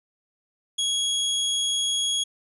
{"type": "tone", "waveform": "sawtooth", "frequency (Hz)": 3322, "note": "G#7", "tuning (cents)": 0, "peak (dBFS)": -19, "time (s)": [0.78, 2.24], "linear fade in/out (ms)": 10, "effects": ["resampled to 24000 Hz"]}